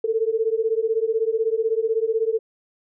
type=beating tone pair; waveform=sine; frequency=439.4 / 455.4 Hz; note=A4 / A#4; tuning=-2 / -40 cents; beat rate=16 Hz; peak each=-22 dBFS; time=0.04-2.39 s; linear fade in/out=5 ms; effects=none